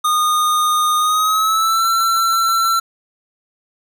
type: tone with pitch glide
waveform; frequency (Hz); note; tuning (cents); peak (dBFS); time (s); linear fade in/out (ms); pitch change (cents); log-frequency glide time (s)
square; 1228 to 1346.9; D#6 to E6; -23 to +37; -14; 0.04-2.8; 10; +160; 0.98-1.86
effects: none